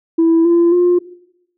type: tone with pitch steps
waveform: sine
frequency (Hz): 329.6 / 341.4 / 353.7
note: E4 / F4 / F4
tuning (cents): 0 / -39 / +22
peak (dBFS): -7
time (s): 0.18-0.99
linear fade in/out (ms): 10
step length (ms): 270
effects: noise-tail reverb RT60 0.8 s tail -18 dB re dry + tanh soft clip ceiling -6 dBFS